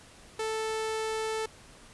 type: tone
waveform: sawtooth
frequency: 440 Hz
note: A4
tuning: in tune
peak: -26 dBFS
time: 0.39-1.46 s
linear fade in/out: 5 ms
effects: pink hiss -53 dBFS RMS until 1.93 s + resampled to 24000 Hz